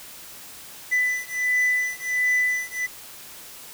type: beating tone pair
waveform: triangle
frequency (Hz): 1994 / 1995.4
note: B6 / B6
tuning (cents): +16 / +17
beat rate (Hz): 1.4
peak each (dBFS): -22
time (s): 0.91-2.87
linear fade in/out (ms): 20
effects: white hiss -42 dBFS RMS until 3.73 s